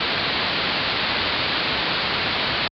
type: low-pass noise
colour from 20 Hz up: white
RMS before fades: -23 dBFS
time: 0-2.68 s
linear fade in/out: 5 ms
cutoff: 4600 Hz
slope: 96 dB/octave
effects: high-pass 60 Hz 12 dB/octave